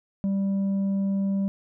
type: tone with tanh clipping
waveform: sine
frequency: 196 Hz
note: G3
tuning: in tune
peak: -23 dBFS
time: 0.24-1.48 s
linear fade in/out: 0 ms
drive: 4 dB
effects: none